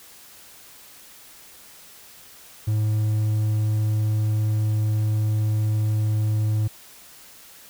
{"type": "tone", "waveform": "triangle", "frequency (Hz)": 107.5, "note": "A2", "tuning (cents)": -40, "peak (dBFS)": -17, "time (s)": [2.67, 6.68], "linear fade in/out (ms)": 10, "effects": ["white hiss -47 dBFS RMS until 7.69 s"]}